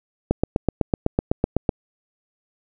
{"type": "click train", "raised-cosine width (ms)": 2, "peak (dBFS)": -4, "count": 12, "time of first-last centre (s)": [0.31, 1.692], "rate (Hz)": 7.96, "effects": []}